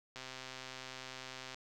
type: click train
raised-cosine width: 0.2 ms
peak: -28 dBFS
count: 181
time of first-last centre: 0.16-1.545 s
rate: 130 Hz
effects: none